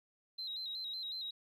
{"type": "tone with vibrato", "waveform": "sine", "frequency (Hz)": 3954, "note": "B7", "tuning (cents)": 1, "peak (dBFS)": -38, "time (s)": [0.38, 1.31], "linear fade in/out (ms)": 10, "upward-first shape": "square", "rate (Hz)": 5.4, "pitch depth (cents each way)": 60, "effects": ["tanh soft clip ceiling -34 dBFS", "13-bit"]}